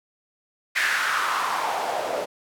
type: noise with band-pass filter sweep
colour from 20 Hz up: white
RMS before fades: -25 dBFS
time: 0.75-2.26 s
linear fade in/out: 20 ms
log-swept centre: 1900 to 540 Hz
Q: 3.6
effects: none